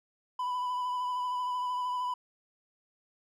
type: tone with vibrato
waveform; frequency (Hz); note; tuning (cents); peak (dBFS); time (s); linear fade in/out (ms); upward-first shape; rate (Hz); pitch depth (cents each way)
triangle; 995; B5; +13; -28; 0.39-2.14; 5; sine; 13; 21
effects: none